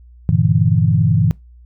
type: chord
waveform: sine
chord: E half-diminished seventh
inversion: first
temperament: equal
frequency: 98 / 116.54 / 146.83 / 164.81 Hz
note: G2 / Bb2 / D3 / E3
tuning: 0 / 0 / 0 / 0 cents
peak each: -17 / -16 / -17 / -16 dBFS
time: 0.29-1.31 s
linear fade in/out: 0 ms
effects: noise-tail reverb RT60 0.2 s tail -23 dB re dry + added 60 Hz sine -40 dBFS peak until 1.65 s